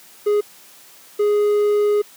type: tone pair in turn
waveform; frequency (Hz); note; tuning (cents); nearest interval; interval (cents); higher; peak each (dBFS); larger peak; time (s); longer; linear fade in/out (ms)
triangle; 415.3 / 415.3; G#4 / G#4; 0 / 0; unison; 0; neither; -12; neither; 0.26-0.41 / 1.19-2.02; second; 10
effects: white hiss -46 dBFS RMS until 2.16 s + high-pass 150 Hz 12 dB/octave